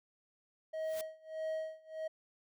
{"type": "tone with tremolo", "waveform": "triangle", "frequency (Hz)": 634, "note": "D#5", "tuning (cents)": 32, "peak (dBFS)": -32, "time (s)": [0.73, 2.08], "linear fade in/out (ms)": 10, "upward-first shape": "sine", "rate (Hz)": 1.6, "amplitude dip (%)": 95}
{"type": "noise with exponential growth", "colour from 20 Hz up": "white", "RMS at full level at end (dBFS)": -43, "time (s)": [0.78, 1.01], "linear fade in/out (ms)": 1, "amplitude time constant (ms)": 50}
{"effects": []}